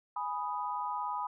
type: chord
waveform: sine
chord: G# minor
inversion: none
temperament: equal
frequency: 830.6 / 987.8 / 1244.5 Hz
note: G#5 / B5 / D#6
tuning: 0 / 0 / 0 cents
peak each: -38 / -35 / -39 dBFS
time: 0.16-1.27 s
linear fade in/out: 5 ms
effects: none